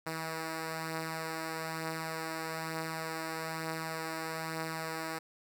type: beating tone pair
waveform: 5% pulse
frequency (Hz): 160.2 / 161.3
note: E3 / E3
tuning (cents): -49 / -37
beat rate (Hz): 1.1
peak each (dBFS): -33 / -25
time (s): 0.06-5.19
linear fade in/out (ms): 10
effects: none